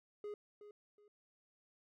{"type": "tone with echo", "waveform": "triangle", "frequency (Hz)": 415.3, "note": "G#4", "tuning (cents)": 0, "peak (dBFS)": -40, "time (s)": [0.24, 0.34], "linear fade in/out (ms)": 2, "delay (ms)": 370, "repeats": 2, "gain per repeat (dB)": -11, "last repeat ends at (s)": 1.08, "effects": []}